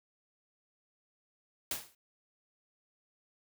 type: noise with exponential decay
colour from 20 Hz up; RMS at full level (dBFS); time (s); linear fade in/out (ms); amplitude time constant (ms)
white; -32; 1.71-1.95; 2; 52
effects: none